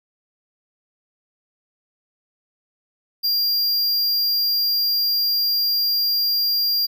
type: tone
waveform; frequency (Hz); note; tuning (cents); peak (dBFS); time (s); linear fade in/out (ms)
square; 4780; D8; +30; -18; 3.23-6.87; 20
effects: none